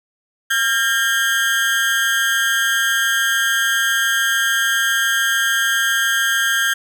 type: tone with amplitude modulation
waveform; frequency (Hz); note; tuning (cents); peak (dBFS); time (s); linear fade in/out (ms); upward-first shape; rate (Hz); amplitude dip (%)
35% pulse; 1606; G6; +41; -10; 0.5-6.74; 10; sine; 227; 80
effects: none